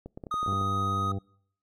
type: clicks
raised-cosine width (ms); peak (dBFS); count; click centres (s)
2; -26; 9; 0.06 / 0.175 / 0.238 / 0.268 / 0.341 / 0.43 / 0.463 / 0.527 / 0.613
type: tone with pitch glide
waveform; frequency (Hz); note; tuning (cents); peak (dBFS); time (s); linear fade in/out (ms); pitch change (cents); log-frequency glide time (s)
triangle; 1244.5 to 1252.4; D#6 to D#6; 0 to +11; -25; 0.31-1.12; 5; +11; 0.5-0.72
type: harmonic tone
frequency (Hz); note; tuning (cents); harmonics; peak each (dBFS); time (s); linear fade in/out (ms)
98; G2; 0; 1 / 2 / 3 / 4 / 5 / 7 / 8; -30 / -36 / -40 / -42 / -44 / -47 / -48; 0.47-1.19; 10
effects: noise-tail reverb RT60 0.7 s tail -26 dB re dry + MP3 64 kbps